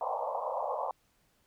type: band-pass noise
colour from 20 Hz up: pink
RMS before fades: -34 dBFS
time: 0.01-0.91 s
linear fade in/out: 2 ms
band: 500 to 1100 Hz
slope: 96 dB/octave
effects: pink hiss -71 dBFS RMS until 1.46 s